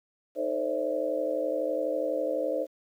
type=tone cluster; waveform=sine; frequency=310.7 / 444.9 / 526 / 578 / 653 Hz; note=D#4 / A4 / C5 / D5 / E5; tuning=-2 / +19 / +9 / -28 / -17 cents; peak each=-35 / -36 / -29 / -33 / -36 dBFS; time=0.35-2.67 s; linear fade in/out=50 ms; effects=10-bit